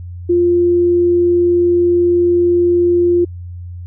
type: tone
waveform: sine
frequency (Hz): 349.2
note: F4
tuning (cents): 0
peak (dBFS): -9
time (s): 0.29-3.25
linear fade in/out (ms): 10
effects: added 88 Hz sine -26 dBFS peak until 3.86 s